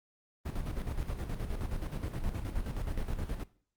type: noise with tremolo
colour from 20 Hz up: brown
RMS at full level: -33 dBFS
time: 0.45-3.44 s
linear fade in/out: 10 ms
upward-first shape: square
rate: 9.5 Hz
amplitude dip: 55%
effects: noise-tail reverb RT60 0.5 s tail -19 dB re dry + Opus 32 kbps